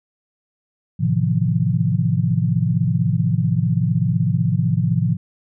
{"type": "chord", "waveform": "sine", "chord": "F dominant seventh", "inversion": "first", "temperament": "equal with one note detuned", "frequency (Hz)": [110, 130.81, 158.83, 174.61], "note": ["A2", "C3", "Eb3", "F3"], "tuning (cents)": [0, 0, 36, 0], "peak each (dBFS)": -21, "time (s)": [0.99, 5.17], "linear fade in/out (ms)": 20, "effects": []}